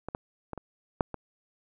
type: clicks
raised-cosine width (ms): 1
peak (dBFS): -21 / -18 / -21 / -24 / -9 / -21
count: 6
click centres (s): 0.086 / 0.149 / 0.533 / 0.577 / 1.008 / 1.143
effects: none